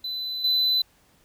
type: tone with level steps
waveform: triangle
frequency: 4011 Hz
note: B7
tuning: 26 cents sharp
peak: -27 / -18 dBFS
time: 0.04-0.82 s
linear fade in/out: 5 ms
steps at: 0.44 s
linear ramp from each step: 5 ms
effects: pink hiss -61 dBFS RMS until 1.24 s